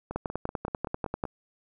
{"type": "two click trains", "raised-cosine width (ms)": 1, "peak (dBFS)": [-21, -15], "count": [7, 12], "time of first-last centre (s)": [[0.11, 1.253], [0.16, 1.238]], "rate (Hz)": [5.25, 10.2], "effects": []}